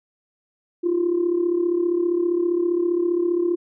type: tone with amplitude modulation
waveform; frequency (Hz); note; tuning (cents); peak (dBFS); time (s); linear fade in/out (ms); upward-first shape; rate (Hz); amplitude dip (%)
sine; 347.6; F4; -8; -14; 0.83-3.56; 20; sine; 35.1; 70
effects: tanh soft clip ceiling -12 dBFS